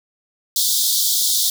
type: high-pass noise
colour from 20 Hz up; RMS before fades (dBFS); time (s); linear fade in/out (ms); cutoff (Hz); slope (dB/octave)
pink; -18; 0.56-1.5; 2; 3400; 96
effects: none